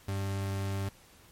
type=tone; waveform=40% pulse; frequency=98 Hz; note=G2; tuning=in tune; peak=-30 dBFS; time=0.08-0.89 s; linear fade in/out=5 ms; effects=pink hiss -58 dBFS RMS until 1.31 s + MP3 64 kbps